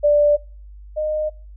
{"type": "tone pair in turn", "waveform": "sine", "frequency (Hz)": [588, 613.6], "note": ["D5", "D#5"], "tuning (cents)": [2, -24], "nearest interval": "minor second", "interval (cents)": 74, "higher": "second", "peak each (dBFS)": [-11, -19], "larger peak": "first", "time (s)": [[0.03, 0.37], [0.96, 1.3]], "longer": "neither", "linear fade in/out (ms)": 20, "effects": ["noise-tail reverb RT60 0.4 s tail -24 dB re dry", "added 50 Hz sine -37 dBFS peak until 1.56 s"]}